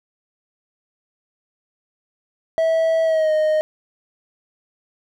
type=tone with pitch glide; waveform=triangle; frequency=650 to 619.2 Hz; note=E5 to D#5; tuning=-24 to -9 cents; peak=-13 dBFS; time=2.58-3.61 s; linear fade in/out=0 ms; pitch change=-85 cents; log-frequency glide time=3.04-3.32 s; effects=none